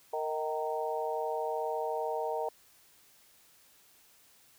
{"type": "harmonic tone with a mistuned harmonic", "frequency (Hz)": 154.2, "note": "D#3", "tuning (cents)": -15, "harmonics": [3, 4, 5, 6], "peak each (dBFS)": [-35, -36, -37, -38], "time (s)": [0.13, 2.49], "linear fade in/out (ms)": 5, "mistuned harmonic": 4, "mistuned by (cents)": 33, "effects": ["white hiss -62 dBFS RMS until 4.58 s"]}